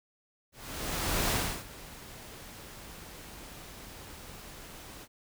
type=noise with ADSR envelope; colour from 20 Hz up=pink; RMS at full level=-28 dBFS; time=0.52-5.08 s; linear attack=790 ms; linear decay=320 ms; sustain=-19 dB; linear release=50 ms; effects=none